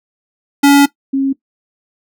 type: tone pair in turn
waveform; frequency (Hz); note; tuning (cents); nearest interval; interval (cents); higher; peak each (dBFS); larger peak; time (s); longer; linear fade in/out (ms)
square / sine; 282.7 / 271.3; C#4 / C#4; +34 / -37; minor second; 71; first; -5 / -11; first; 0.63-0.86 / 1.13-1.33; first; 10
effects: noise-tail reverb RT60 0.1 s tail -17 dB re dry